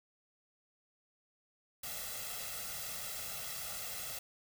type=noise with comb filter; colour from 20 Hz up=white; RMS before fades=-42 dBFS; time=1.83-4.19 s; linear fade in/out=5 ms; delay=1.5 ms; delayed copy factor=+0.85; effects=none